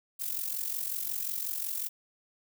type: noise with amplitude modulation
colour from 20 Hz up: violet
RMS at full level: -31 dBFS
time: 0.19-1.89 s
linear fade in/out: 20 ms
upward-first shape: sine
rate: 45.5 Hz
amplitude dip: 70%
effects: none